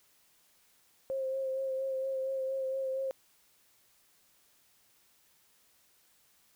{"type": "tone with vibrato", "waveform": "sine", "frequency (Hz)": 531, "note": "C5", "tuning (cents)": 25, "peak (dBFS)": -31, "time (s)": [1.1, 3.11], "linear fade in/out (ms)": 0, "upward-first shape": "sine", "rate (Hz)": 4.3, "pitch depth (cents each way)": 21, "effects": ["white hiss -67 dBFS RMS until 6.55 s"]}